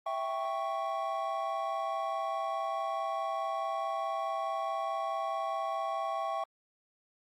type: chord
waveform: triangle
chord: C# diminished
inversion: first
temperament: equal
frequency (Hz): 659.3 / 784 / 1108.7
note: E5 / G5 / C#6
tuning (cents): 0 / 0 / 0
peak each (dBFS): -34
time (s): 0.06-6.44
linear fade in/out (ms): 5
effects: Opus 24 kbps